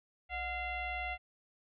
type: tone with frequency modulation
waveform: sine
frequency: 1400 Hz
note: F6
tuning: 4 cents sharp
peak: -35 dBFS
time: 0.29-1.18 s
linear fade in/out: 50 ms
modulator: 670 Hz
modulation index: 2
effects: none